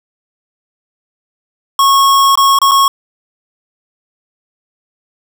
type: tone with dropouts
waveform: square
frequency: 1097 Hz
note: C#6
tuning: 18 cents flat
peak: -7 dBFS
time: 1.79-2.88 s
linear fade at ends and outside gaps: 2 ms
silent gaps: 2.355-2.374 / 2.588-2.616 / 2.712-2.716 s
effects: none